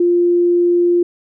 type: tone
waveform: sine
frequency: 349.2 Hz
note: F4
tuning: in tune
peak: -10 dBFS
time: 0-1.03 s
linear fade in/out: 5 ms
effects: none